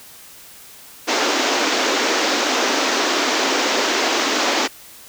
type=band-pass noise; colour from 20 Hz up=pink; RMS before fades=-19 dBFS; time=1.07-4.68 s; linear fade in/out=20 ms; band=260 to 6800 Hz; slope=48 dB/octave; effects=white hiss -42 dBFS RMS until 5.08 s